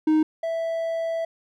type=tone pair in turn; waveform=triangle; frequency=311.1 / 659.2 Hz; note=D#4 / E5; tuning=0 / 0 cents; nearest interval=octave + minor second; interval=1300 cents; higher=second; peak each=-14 / -22 dBFS; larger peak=first; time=0.07-0.23 / 0.43-1.25 s; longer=second; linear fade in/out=5 ms; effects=none